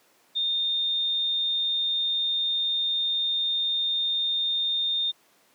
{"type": "tone", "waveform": "sine", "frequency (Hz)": 3642, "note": "A#7", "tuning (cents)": -41, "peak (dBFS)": -23, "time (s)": [0.35, 5.12], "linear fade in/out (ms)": 20, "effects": ["pink hiss -61 dBFS RMS until 5.54 s", "high-pass 300 Hz 12 dB/octave"]}